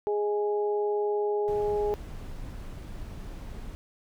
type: harmonic tone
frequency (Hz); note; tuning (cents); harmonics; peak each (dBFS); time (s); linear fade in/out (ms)
207.7; G#3; 0; 2 / 3 / 4; -25 / -40 / -34; 0.07-1.94; 0
type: noise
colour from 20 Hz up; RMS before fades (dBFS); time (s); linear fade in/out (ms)
brown; -39; 1.48-3.75; 0
effects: none